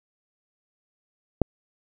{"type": "click", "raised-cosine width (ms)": 2, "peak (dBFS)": -5, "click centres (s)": 1.417, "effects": []}